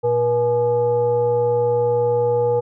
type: tone with frequency modulation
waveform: sine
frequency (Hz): 481.7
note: B4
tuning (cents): -43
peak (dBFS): -15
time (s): 0.03-2.61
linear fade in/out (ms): 20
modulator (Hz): 364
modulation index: 0.59
effects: none